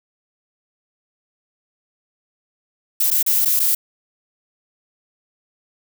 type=noise with dropouts; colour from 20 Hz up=violet; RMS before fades=-17 dBFS; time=3-3.75 s; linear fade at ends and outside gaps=5 ms; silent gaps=3.104-3.112 / 3.228-3.263 / 3.45-3.456 / 3.595-3.6 s; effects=none